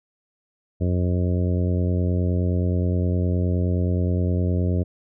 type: harmonic tone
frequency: 89.6 Hz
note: F2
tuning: 45 cents sharp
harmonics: 1 / 2 / 3 / 4 / 5 / 6 / 7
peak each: -20 / -26 / -30 / -32 / -34 / -36 / -37 dBFS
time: 0.8-4.84 s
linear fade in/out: 20 ms
effects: none